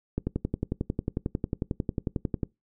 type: click train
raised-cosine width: 3 ms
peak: -14 dBFS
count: 26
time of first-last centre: 0.18-2.432 s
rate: 11.1 Hz
effects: noise-tail reverb RT60 0.2 s tail -23 dB re dry